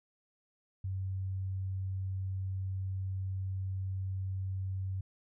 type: tone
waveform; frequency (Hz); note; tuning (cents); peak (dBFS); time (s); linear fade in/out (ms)
sine; 95.1; F#2; +48; -33; 0.84-5.01; 5
effects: none